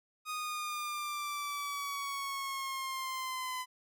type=linear sweep; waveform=sawtooth; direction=down; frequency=1244.5 to 1010 Hz; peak=-32 dBFS; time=0.25-3.66 s; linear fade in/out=50 ms; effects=none